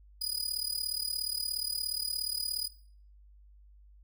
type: tone with amplitude modulation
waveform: sawtooth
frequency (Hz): 4942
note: D#8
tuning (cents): -13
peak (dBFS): -25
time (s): 0.21-2.68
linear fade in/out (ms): 10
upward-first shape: sine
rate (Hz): 37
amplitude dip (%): 85
effects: noise-tail reverb RT60 0.5 s tail -18 dB re dry + added 50 Hz sine -54 dBFS peak until 4.03 s